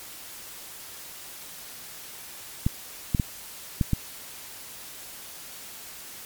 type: clicks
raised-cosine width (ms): 5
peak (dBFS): -9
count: 5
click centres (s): 2.665 / 3.148 / 3.198 / 3.812 / 3.933
effects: white hiss -42 dBFS RMS until 6.25 s + MP3 96 kbps